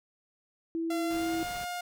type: tone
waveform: sine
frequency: 329.6 Hz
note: E4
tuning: in tune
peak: -29 dBFS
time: 0.75-1.43 s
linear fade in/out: 0 ms
type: tone with pitch glide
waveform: sawtooth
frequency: 684 to 709.8 Hz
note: F5 to F5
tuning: -36 to +28 cents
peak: -30 dBFS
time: 0.9-1.81 s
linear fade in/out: 5 ms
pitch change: +64 cents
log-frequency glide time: 1.05-1.34 s
type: noise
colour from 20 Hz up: pink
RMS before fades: -45 dBFS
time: 1.1-1.65 s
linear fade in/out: 10 ms
effects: none